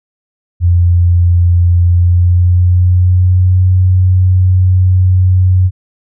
sine tone with pitch glide, 87.3 to 92.17 Hz, F2 to F#2, 0 to -6 cents, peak -5 dBFS, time 0.6-5.71 s, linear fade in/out 50 ms, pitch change +94 cents, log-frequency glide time 1.83-3.66 s, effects none

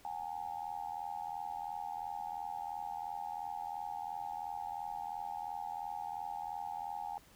sine tone with amplitude modulation, 819 Hz, G#5, 24 cents flat, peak -34 dBFS, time 0.05-7.18 s, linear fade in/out 0 ms, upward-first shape sine, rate 82.9 Hz, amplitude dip 100%, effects pink hiss -62 dBFS RMS until 7.35 s

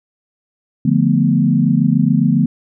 sine chord, B half-diminished seventh, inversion first, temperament equal, 146.83 / 174.61 / 220 / 246.9 Hz, D3 / F3 / A3 / B3, 0 / 0 / 0 / 0 cents, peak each -16 dBFS, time 0.85-2.46 s, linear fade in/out 5 ms, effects none

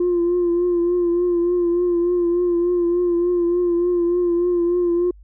sine tone with vibrato, 349.2 Hz, F4, in tune, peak -14 dBFS, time 0-5.11 s, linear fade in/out 5 ms, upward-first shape triangle, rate 3.4 Hz, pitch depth 43 cents each way, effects tanh soft clip ceiling -13 dBFS + added 50 Hz sine -42 dBFS peak until 5.23 s

